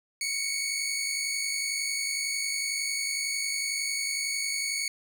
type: tone pair together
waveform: 15% pulse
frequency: 2187 / 2238 Hz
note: C#7 / C#7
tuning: -24 / +16 cents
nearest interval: unison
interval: 40 cents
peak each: -27 / -23 dBFS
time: 0.21-4.88 s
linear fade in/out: 2 ms
effects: none